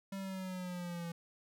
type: linear sweep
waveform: square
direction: down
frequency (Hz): 196 to 168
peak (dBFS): -40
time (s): 0.12-1.12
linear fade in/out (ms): 5
effects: none